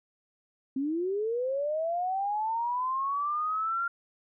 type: linear sweep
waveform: sine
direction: up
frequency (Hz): 259.1 to 1396.9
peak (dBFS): -27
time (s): 0.76-3.88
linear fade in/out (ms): 5
effects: none